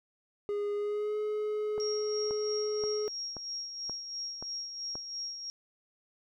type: tone with pitch glide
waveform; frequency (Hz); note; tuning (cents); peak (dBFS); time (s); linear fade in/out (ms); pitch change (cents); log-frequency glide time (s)
triangle; 411 to 423.8; G#4 to G#4; -18 to +35; -28; 0.49-3.08; 0; +53; 0.74-1.17
type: click train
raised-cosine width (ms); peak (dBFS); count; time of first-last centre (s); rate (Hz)
1; -28; 7; 1.78-4.955; 1.89
type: tone with tremolo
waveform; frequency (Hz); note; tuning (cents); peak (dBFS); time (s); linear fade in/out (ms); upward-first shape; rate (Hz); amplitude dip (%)
sine; 5588; F8; 0; -34; 1.8-5.5; 0; sine; 3; 50
effects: none